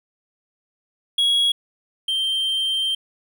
triangle tone pair in turn, 3322 / 3144 Hz, G#7 / G7, 0 / +4 cents, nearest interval minor second, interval 96 cents, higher first, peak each -14 / -18 dBFS, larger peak first, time 1.18-1.52 / 2.08-2.95 s, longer second, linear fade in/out 5 ms, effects none

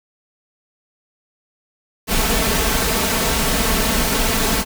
pink noise with comb filter, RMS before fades -18 dBFS, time 2.07-4.65 s, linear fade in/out 50 ms, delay 4.5 ms, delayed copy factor +0.6, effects none

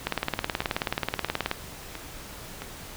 two click trains, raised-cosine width 0.3 ms, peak -9 / -19 dBFS, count 28 / 4, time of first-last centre 0.07-1.514 / 0.62-2.62 s, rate 18.7 / 1.5 Hz, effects pink hiss -42 dBFS RMS until 2.96 s

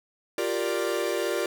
45% pulse chord, G minor seventh, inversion third, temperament equal, 349.2 / 392 / 466.2 / 587.3 Hz, F4 / G4 / Bb4 / D5, 0 / 0 / 0 / 0 cents, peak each -31 dBFS, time 0.38-1.46 s, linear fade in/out 2 ms, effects none

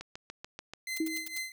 click train, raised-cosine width 0.2 ms, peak -24 dBFS, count 6, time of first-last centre 0.01-0.736 s, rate 6.89 Hz
sawtooth tone with tremolo, 2061 Hz, C7, 27 cents flat, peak -29 dBFS, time 0.87-1.52 s, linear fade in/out 2 ms, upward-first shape triangle, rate 4.3 Hz, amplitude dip 85%
blue noise bursts, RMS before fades -39 dBFS, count 5, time 0.96-1.381 s, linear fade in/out 5 ms, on 21 ms, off 79 ms
sine tone with exponential decay, 320.1 Hz, D#4, 49 cents sharp, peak -25 dBFS, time 1-1.39 s, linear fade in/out 5 ms, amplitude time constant 83 ms
effects none

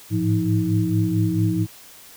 sine tone cluster, 105.4 / 109.9 / 172.8 / 317.9 Hz, G#2 / A2 / F3 / D#4, +26 / -2 / -18 / +37 cents, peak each -23 dBFS, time 0.1-1.67 s, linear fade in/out 50 ms, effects white hiss -45 dBFS RMS until 2.16 s

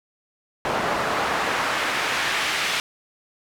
pink noise with band-pass filter sweep, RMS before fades -24 dBFS, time 0.65-2.8 s, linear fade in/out 0 ms, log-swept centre 780 to 2600 Hz, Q 0.93, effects none

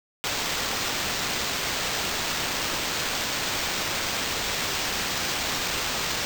white noise with sample-and-hold, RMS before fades -28 dBFS, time 0.24-6.25 s, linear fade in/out 0 ms, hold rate 11025 Hz, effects none

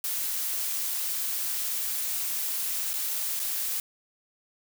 blue noise with dropouts, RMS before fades -30 dBFS, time 0.04-3.8 s, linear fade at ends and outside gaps 1 ms, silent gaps 2.933-2.938 / 3.394-3.399 s, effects none

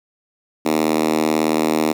5% pulse tone with high-pass filter, 78.3 Hz, D#2, 11 cents sharp, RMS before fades -18 dBFS, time 0.65-1.93 s, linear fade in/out 10 ms, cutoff 270 Hz, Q 2.7, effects 8-bit

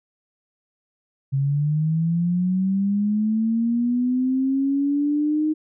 sine linear sweep, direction up, 134.4 to 311.1 Hz, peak -18 dBFS, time 1.32-5.54 s, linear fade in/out 20 ms, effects none

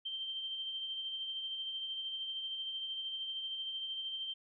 sine tone with tremolo, 3136 Hz, G7, in tune, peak -36 dBFS, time 0.05-4.34 s, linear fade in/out 10 ms, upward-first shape sine, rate 13 Hz, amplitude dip 35%, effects none

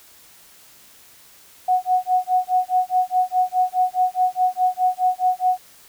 sine tone with tremolo, 736 Hz, F#5, 9 cents flat, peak -13 dBFS, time 1.68-5.58 s, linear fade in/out 5 ms, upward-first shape sine, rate 4.8 Hz, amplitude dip 100%, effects white hiss -49 dBFS RMS until 5.88 s

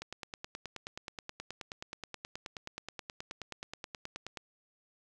click train, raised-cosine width 0.2 ms, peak -23 dBFS, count 42, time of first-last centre 0.02-4.372 s, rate 9.42 Hz, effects none

